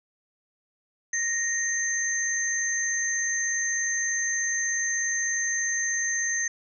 sine tone pair together, 1864.7 / 6272 Hz, A#6 / G8, 0 / 0 cents, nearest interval octave + major sixth, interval 2100 cents, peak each -27 dBFS, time 1.13-6.48 s, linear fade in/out 5 ms, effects none

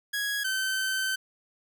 sawtooth tone pair in turn, 1661.2 / 1538.9 Hz, G#6 / G6, 0 / -32 cents, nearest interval minor second, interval 132 cents, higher first, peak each -24 / -23 dBFS, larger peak second, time 0.13-0.44 / 0.44-1.16 s, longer second, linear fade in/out 10 ms, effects none

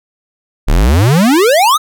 square exponential sweep, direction up, 32 to 1318.5 Hz, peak -7 dBFS, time 0.67-1.78 s, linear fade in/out 20 ms, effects none

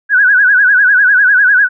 sine tone with vibrato, 1568 Hz, G6, in tune, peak -5 dBFS, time 0.09-1.69 s, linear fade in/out 50 ms, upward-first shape sine, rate 10 Hz, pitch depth 120 cents each way, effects none

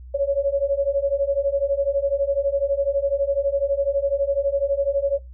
sine beating tone pair, 551 / 563 Hz, C#5 / C#5, -11 / +27 cents, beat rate 12 Hz, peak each -22 / -21 dBFS, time 0.14-5.19 s, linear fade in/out 10 ms, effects noise-tail reverb RT60 0.2 s tail -20 dB re dry + added 62 Hz sine -37 dBFS peak until 5.33 s

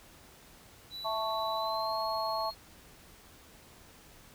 triangle tone with pitch glide, 3951 to 4284 Hz, B7 to C8, 0 to +40 cents, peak -38 dBFS, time 0.9-2.55 s, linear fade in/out 50 ms, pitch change +140 cents, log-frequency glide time 1.55-2.01 s
sine chord, A major, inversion second, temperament equal, 659.3 / 880 / 1108.7 Hz, E5 / A5 / C#6, 0 / 0 / 0 cents, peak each -35 dBFS, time 1.04-2.51 s, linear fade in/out 20 ms
effects pink hiss -56 dBFS RMS until 4.34 s

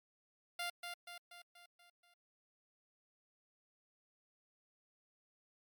10% pulse tone with echo, 698.5 Hz, F5, in tune, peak -30 dBFS, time 0.59-0.7 s, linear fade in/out 5 ms, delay 240 ms, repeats 6, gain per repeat -5 dB, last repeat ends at 2.14 s, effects MP3 96 kbps

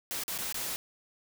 white noise with dropouts, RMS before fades -35 dBFS, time 0.11-0.76 s, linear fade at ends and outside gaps 0 ms, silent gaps 0.236-0.28 / 0.378-0.387 / 0.525-0.544 s, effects none

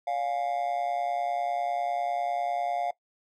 triangle tone with amplitude modulation, 705 Hz, F5, 16 cents sharp, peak -21 dBFS, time 0.07-2.91 s, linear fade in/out 5 ms, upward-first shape sine, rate 130 Hz, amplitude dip 85%, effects noise-tail reverb RT60 0.1 s tail -19 dB re dry

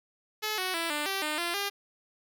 5% pulse tone with pitch steps, 429 / 371.2 / 333.1 / 296.8 / 388.9 / 303.7 / 344.1 / 401.7 Hz, A4 / F#4 / E4 / D4 / G4 / D#4 / F4 / G4, -44 / +6 / +18 / +18 / -14 / -42 / -26 / +42 cents, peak -18 dBFS, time 0.42-1.7 s, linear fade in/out 20 ms, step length 160 ms, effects none

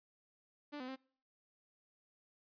sawtooth tone with pitch steps, 293.1 / 254.7 / 264 Hz, D4 / C4 / C4, -3 / -46 / +16 cents, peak -39 dBFS, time 0.72-0.963 s, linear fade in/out 20 ms, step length 81 ms, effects noise-tail reverb RT60 0.5 s tail -25 dB re dry + resampled to 11025 Hz

